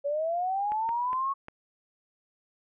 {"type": "linear sweep", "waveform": "sine", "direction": "up", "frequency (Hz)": [558, 1108.7], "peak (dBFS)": -26, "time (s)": [0.04, 1.34], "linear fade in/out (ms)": 20}
{"type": "clicks", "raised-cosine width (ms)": 0.5, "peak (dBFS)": -26, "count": 4, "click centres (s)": [0.72, 0.891, 1.131, 1.484]}
{"effects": []}